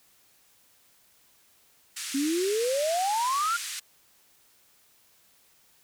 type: band-pass noise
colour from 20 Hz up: white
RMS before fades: -36 dBFS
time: 1.96-3.8 s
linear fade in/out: 10 ms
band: 1500 to 9700 Hz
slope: 24 dB/octave
type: exponential sweep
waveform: sine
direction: up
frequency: 265.9 to 1432 Hz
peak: -24 dBFS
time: 2.14-3.57 s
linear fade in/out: 10 ms
effects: white hiss -62 dBFS RMS until 5.83 s